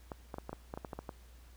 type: clicks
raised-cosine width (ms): 1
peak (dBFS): -26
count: 11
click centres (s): 0.118 / 0.342 / 0.384 / 0.494 / 0.53 / 0.739 / 0.775 / 0.848 / 0.932 / 0.99 / 1.092
effects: added 60 Hz sine -54 dBFS peak until 1.56 s + pink hiss -64 dBFS RMS until 1.56 s